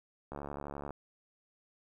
click train, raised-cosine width 1 ms, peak -27 dBFS, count 43, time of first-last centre 0.32-0.907 s, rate 71.6 Hz, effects 11-bit

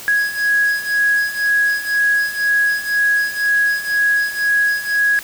triangle beating tone pair, 1661.2 / 1663.2 Hz, G#6 / G#6, 0 / +2 cents, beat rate 2 Hz, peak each -16 / -13 dBFS, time 0.08-5.19 s, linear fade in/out 0 ms, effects tanh soft clip ceiling -9 dBFS + white hiss -34 dBFS RMS until 5.23 s

